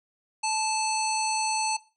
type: harmonic tone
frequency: 875 Hz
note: A5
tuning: 10 cents flat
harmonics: 1 / 3 / 5 / 7 / 9 / 10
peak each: -27 / -32 / -34 / -35 / -37 / -37 dBFS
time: 0.43-1.77 s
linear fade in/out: 10 ms
effects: noise-tail reverb RT60 0.3 s tail -17 dB re dry